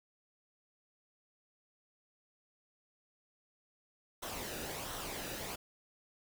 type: noise with flanger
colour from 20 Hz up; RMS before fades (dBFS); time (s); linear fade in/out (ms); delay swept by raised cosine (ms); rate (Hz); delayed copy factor
pink; -42; 4.22-5.56; 10; 0.42 to 0.94; 1.4; -0.5
effects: none